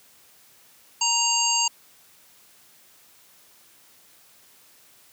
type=harmonic tone; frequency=932.3 Hz; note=A#5; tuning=in tune; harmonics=1 / 3 / 5 / 7 / 8; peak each=-26 / -26 / -26 / -26 / -26 dBFS; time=1.01-1.68 s; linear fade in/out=5 ms; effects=white hiss -55 dBFS RMS until 5.12 s + high-pass 80 Hz 12 dB/octave